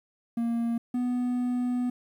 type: tone pair in turn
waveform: triangle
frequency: 233.1 / 247 Hz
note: A#3 / B3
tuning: 0 / 0 cents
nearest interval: minor second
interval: 100 cents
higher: second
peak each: -23 dBFS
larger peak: neither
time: 0.37-0.78 / 0.94-1.9 s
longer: second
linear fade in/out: 5 ms
effects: 10-bit